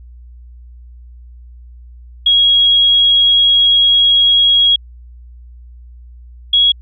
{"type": "tone pair in turn", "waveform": "sine", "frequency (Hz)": [3303, 3324], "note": ["G#7", "G#7"], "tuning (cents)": [-10, 1], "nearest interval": "unison", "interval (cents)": 11, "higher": "second", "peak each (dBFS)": -7, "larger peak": "neither", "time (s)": [[2.26, 4.76], [6.53, 6.72]], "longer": "first", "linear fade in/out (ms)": 5, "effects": ["added 60 Hz sine -34 dBFS peak until 6.81 s"]}